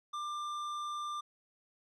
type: tone with tanh clipping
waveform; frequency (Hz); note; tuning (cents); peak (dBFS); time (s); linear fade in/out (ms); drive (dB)
sine; 1190; D6; +22; -38; 0.13-1.21; 10; 12
effects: none